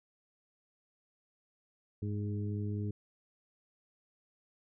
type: harmonic tone with a mistuned harmonic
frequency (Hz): 103.83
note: G#2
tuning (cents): 0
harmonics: 1 / 2 / 3 / 4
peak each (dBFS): -34 / -40 / -44 / -46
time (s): 2.02-2.91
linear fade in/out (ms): 5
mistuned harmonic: 1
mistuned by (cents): -26
effects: none